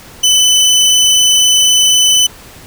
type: tone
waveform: 25% pulse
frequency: 3008 Hz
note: F#7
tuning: 28 cents sharp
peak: -3 dBFS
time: 0.23-2.27 s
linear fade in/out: 10 ms
effects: pink hiss -36 dBFS RMS until 2.66 s